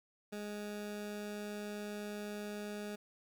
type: tone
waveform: 20% pulse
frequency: 207.7 Hz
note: G#3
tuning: in tune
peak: -36 dBFS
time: 0.32-2.96 s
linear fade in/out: 10 ms
effects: 11-bit